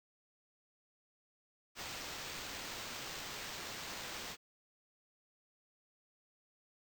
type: noise with sample-and-hold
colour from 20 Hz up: violet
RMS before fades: -45 dBFS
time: 1.75-4.37 s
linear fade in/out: 50 ms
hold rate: 11025 Hz
effects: none